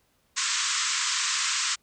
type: band-pass noise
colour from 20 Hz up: white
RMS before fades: -27 dBFS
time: 0.36-1.76 s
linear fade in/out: 20 ms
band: 1000 to 8000 Hz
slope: 96 dB/octave
effects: pink hiss -68 dBFS RMS until 1.82 s